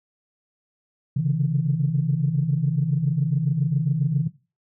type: tone cluster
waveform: sine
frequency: 134 / 141.3 / 161.6 Hz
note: C3 / C#3 / E3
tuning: +42 / +34 / -34 cents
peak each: -23 dBFS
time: 1.16-4.28 s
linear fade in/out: 10 ms
effects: noise-tail reverb RT60 0.3 s tail -17 dB re dry + tanh soft clip ceiling -10 dBFS